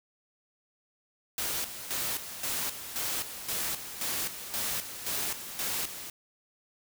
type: noise with tremolo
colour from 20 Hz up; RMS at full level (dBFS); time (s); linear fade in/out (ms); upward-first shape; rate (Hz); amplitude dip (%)
white; -32; 1.38-6.1; 2; square; 1.9; 65
effects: none